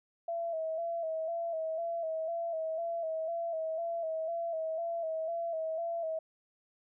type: tone with vibrato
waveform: sine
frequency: 658 Hz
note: E5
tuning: 3 cents flat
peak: -32 dBFS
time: 0.28-6.19 s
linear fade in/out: 5 ms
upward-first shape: square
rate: 2 Hz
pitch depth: 45 cents each way
effects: none